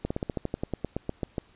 slowing click train, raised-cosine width 2 ms, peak -15 dBFS, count 15, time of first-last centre 0.05-1.382 s, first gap 55 ms, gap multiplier 1.08, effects pink hiss -60 dBFS RMS until 1.55 s + resampled to 8000 Hz

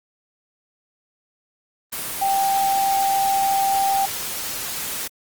sine tone in noise, 784 Hz, G5, in tune, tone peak -17 dBFS, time 2.21-4.06 s, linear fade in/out 10 ms, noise white, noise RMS -28 dBFS, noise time 1.92-5.08 s, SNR +8 dB, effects Opus 24 kbps

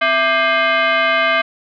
sine tone with frequency modulation, 261.6 Hz, C4, in tune, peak -12 dBFS, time 0.01-1.42 s, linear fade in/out 10 ms, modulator 923 Hz, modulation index 2.6, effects none

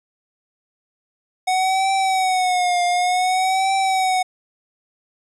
square tone with vibrato, 740 Hz, F#5, in tune, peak -17 dBFS, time 1.47-4.23 s, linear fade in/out 10 ms, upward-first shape triangle, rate 0.55 Hz, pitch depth 85 cents each way, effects resampled to 24000 Hz

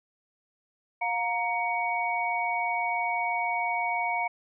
sine tone cluster, 710 / 933 / 2243 Hz, F5 / A#5 / C#7, +28 / +1 / +20 cents, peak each -30 dBFS, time 1.01-4.28 s, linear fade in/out 10 ms, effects none

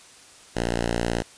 5% pulse tone, 58.27 Hz, A#1, in tune, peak -12 dBFS, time 0.55-1.23 s, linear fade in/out 20 ms, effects white hiss -49 dBFS RMS until 1.37 s + resampled to 22050 Hz

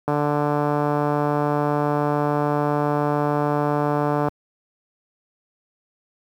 click train, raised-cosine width 1 ms, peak -8 dBFS, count 619, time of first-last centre 0.08-4.284 s, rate 147 Hz, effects high-pass 80 Hz 12 dB/octave + 8-bit

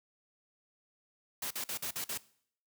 white noise bursts, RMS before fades -37 dBFS, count 6, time 1.42-2.177 s, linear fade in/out 5 ms, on 87 ms, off 47 ms, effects noise-tail reverb RT60 0.6 s tail -20 dB re dry + high-pass 80 Hz 12 dB/octave

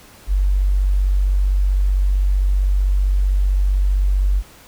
sine tone, 47.77 Hz, G1, 44 cents flat, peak -13 dBFS, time 0.27-4.43 s, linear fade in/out 50 ms, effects pink hiss -45 dBFS RMS until 4.67 s

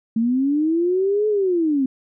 sine linear two-way sweep, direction up then down, 220 to 431 to 255.8 Hz, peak -16 dBFS, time 0.16-1.86 s, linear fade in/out 5 ms, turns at 1.28 s, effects none

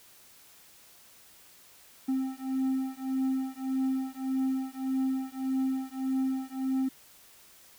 triangle beating tone pair, 262.9 / 264.6 Hz, C4 / C4, +8 / +20 cents, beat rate 1.7 Hz, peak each -29 dBFS, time 2.08-6.89 s, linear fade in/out 10 ms, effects white hiss -56 dBFS RMS until 7.78 s

